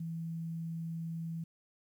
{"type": "tone with quantisation", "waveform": "sine", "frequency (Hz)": 164.81, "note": "E3", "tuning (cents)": 0, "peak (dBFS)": -36, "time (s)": [0, 1.44], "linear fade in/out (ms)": 5, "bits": 11, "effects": []}